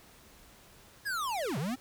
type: linear two-way sweep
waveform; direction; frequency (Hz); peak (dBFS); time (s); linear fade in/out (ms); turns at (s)
square; down then up; 1709 to 123.47 to 274.3; -32; 1.05-1.76; 20; 1.58
effects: pink hiss -57 dBFS RMS until 1.8 s